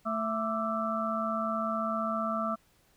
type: harmonic tone with a mistuned harmonic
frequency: 221.1 Hz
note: A3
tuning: 9 cents sharp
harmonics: 1 / 3 / 5 / 6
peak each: -34 / -34 / -34 / -34 dBFS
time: 0.05-2.56 s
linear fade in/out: 20 ms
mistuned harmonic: 5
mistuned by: +100 cents
effects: pink hiss -66 dBFS RMS until 2.96 s